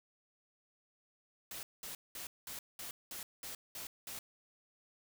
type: noise bursts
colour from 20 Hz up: white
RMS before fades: -45 dBFS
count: 9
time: 1.51-4.19 s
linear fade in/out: 2 ms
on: 120 ms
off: 200 ms
effects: none